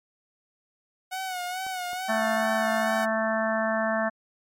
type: tone with vibrato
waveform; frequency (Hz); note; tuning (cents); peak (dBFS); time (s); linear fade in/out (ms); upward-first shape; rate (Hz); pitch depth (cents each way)
sawtooth; 737; F#5; -7; -26; 1.11-3.06; 20; sine; 2.3; 58
type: clicks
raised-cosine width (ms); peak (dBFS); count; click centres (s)
1; -31; 2; 1.666 / 1.932
type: harmonic tone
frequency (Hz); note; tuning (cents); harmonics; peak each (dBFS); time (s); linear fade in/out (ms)
221; A3; +8; 1 / 3 / 4 / 5 / 6 / 7 / 8; -30 / -26 / -35 / -33 / -36 / -34 / -31; 2.08-4.1; 20
effects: MP3 64 kbps